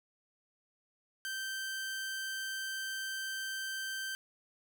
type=tone; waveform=sawtooth; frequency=1558 Hz; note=G6; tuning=11 cents flat; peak=-33 dBFS; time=1.25-4.15 s; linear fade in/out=0 ms; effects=none